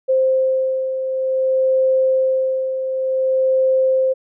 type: beating tone pair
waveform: sine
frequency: 523.3 / 523.85 Hz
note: C5 / C5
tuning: 0 / +2 cents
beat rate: 0.55 Hz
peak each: -23 / -15 dBFS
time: 0.08-4.14 s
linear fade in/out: 20 ms
effects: none